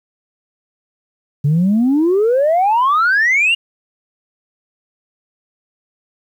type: exponential sweep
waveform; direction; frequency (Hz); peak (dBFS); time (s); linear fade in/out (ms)
sine; up; 138.59 to 2876; -9; 1.44-3.55; 10
effects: tanh soft clip ceiling -8 dBFS + 8-bit